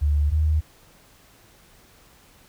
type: tone pair in turn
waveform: sine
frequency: 73.42 / 77.15 Hz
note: D2 / D#2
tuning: 0 / -14 cents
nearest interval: minor second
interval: 86 cents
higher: second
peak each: -17 dBFS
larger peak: neither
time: 0.01-0.31 / 0.31-0.61 s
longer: neither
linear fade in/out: 20 ms
effects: pink hiss -54 dBFS RMS until 2.48 s